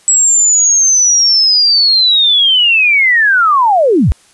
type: linear sweep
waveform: sine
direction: down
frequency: 7780 to 40 Hz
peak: -6 dBFS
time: 0.08-4.12 s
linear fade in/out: 0 ms
effects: white hiss -47 dBFS RMS until 4.33 s + resampled to 24000 Hz